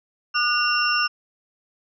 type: tone cluster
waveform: sine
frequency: 1210 / 1461 / 2767 / 5390 Hz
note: D#6 / F#6 / F7 / E8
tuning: -49 / -22 / -17 / +38 cents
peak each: -24 dBFS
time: 0.34-1.08 s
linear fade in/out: 20 ms
effects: none